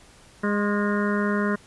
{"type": "harmonic tone with a mistuned harmonic", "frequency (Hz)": 205, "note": "G#3", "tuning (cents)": -22, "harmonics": [1, 2, 3, 5, 6, 7, 8, 9], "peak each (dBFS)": [-23, -28, -33, -32, -37, -31, -37, -34], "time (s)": [0.43, 1.56], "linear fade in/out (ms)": 10, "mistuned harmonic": 5, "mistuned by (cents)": 41, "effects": ["pink hiss -52 dBFS RMS until 1.66 s", "resampled to 24000 Hz"]}